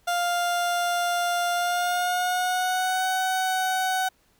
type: tone with pitch glide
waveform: 30% pulse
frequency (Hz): 700 to 750.2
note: F5 to F#5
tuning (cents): +4 to +24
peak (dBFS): -20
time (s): 0.07-4.09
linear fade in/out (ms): 10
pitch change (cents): +120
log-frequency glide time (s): 1.53-3.07
effects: pink hiss -64 dBFS RMS until 4.39 s